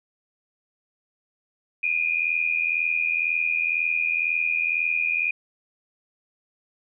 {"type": "tone pair together", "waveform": "sine", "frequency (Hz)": [2406, 2488], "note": ["D7", "D#7"], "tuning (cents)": [41, -1], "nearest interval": "minor second", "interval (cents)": 58, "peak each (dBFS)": -24, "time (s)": [1.83, 5.31], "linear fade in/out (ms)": 5, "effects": []}